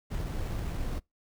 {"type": "noise with sample-and-hold", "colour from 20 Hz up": "brown", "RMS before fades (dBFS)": -33, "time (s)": [0.1, 1], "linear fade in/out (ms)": 20, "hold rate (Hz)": 4900, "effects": ["noise-tail reverb RT60 0.2 s tail -26 dB re dry"]}